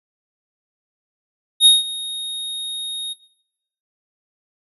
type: tone with ADSR envelope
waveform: square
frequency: 3729 Hz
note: A#7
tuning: in tune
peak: -6 dBFS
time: 1.6-3.14 s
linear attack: 59 ms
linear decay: 170 ms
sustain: -19 dB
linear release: 19 ms
effects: noise-tail reverb RT60 0.8 s tail -19 dB re dry + resampled to 32000 Hz